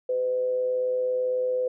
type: tone with amplitude modulation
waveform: sine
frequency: 505 Hz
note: B4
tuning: 39 cents sharp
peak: -21 dBFS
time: 0.09-1.68 s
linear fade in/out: 5 ms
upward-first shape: sine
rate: 118 Hz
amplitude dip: 35%
effects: none